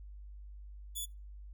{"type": "tone", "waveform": "5% pulse", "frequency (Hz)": 3442, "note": "A7", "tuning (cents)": -39, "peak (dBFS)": -29, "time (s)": [0.95, 1.06], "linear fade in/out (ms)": 20, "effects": ["noise-tail reverb RT60 0.3 s tail -26 dB re dry", "added 50 Hz sine -46 dBFS peak until 1.53 s"]}